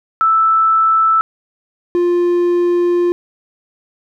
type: tone pair in turn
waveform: sine / triangle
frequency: 1318.5 / 350.4 Hz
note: E6 / F4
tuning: 0 / +6 cents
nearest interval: octave + major seventh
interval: 2294 cents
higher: first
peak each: -9 dBFS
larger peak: neither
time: 0.21-1.21 / 1.95-3.12 s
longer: second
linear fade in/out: 0 ms
effects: none